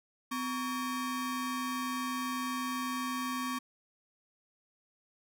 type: ring-modulated tone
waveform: 40% pulse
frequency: 690 Hz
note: F5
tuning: 21 cents flat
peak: -29 dBFS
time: 0.31-3.59 s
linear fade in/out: 10 ms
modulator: 436 Hz
effects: none